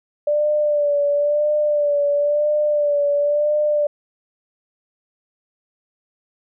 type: tone with vibrato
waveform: sine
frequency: 587.3 Hz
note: D5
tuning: in tune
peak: -15 dBFS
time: 0.27-3.87 s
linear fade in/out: 5 ms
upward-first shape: sine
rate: 0.98 Hz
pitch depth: 37 cents each way
effects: none